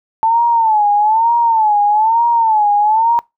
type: tone with vibrato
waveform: sine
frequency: 880 Hz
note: A5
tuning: in tune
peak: -9 dBFS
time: 0.23-3.19 s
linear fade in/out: 0 ms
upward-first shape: sine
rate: 1.1 Hz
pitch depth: 120 cents each way
effects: noise-tail reverb RT60 0.2 s tail -24 dB re dry